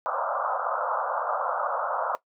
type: band-pass noise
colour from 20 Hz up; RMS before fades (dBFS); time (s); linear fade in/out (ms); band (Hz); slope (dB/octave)
white; -28; 0.06-2.15; 0; 510 to 1400; 96
effects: noise-tail reverb RT60 0.1 s tail -17 dB re dry